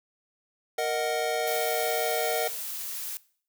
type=chord; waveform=square; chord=D# minor; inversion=second; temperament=equal; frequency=466.2 / 622.3 / 740 Hz; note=A#4 / D#5 / F#5; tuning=0 / 0 / 0 cents; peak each=-31 dBFS; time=0.78-2.48 s; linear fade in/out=5 ms
type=noise; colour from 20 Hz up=blue; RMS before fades=-35 dBFS; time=1.47-3.17 s; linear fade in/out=0 ms
effects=noise-tail reverb RT60 0.5 s tail -20 dB re dry